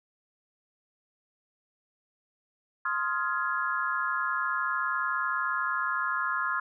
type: chord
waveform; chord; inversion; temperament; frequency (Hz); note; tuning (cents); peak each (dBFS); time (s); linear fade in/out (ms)
sine; F minor seventh; second; just; 1047.7 / 1257.2 / 1396.9 / 1676.3; C6 / Eb6 / F6 / Ab6; +2 / +18 / 0 / +16; -32 / -33 / -31 / -33; 2.85-6.6; 5
effects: none